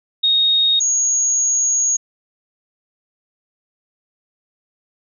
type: tone pair in turn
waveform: sine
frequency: 3729 / 6644 Hz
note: A#7 / G#8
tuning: 0 / 0 cents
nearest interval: minor seventh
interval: 1000 cents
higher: second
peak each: -12 / -14 dBFS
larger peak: first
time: 0.23-0.8 / 0.8-1.97 s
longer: second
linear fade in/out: 10 ms
effects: none